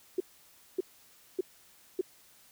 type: tone bursts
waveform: sine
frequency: 370 Hz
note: F#4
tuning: in tune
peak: -25 dBFS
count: 4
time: 0.18-2.012 s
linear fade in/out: 5 ms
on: 23 ms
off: 580 ms
effects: white hiss -60 dBFS RMS until 2.51 s